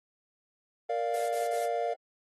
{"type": "chord", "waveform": "triangle", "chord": "Bb major", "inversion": "none", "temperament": "equal", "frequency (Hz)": [466.2, 587.3, 698.5], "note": ["Bb4", "D5", "F5"], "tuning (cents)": [0, 0, 0], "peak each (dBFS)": [-31, -32, -29], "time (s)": [0.89, 1.94], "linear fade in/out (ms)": 10}
{"type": "noise bursts", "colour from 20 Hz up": "blue", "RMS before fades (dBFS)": -41, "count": 3, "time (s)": [1.14, 1.664], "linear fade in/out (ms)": 10, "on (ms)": 150, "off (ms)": 37}
{"effects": ["low-pass 12000 Hz 12 dB/octave", "AAC 32 kbps"]}